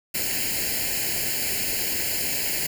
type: noise with comb filter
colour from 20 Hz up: white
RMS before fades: -26 dBFS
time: 0.14-2.67 s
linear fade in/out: 10 ms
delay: 0.42 ms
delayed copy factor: +0.9
effects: none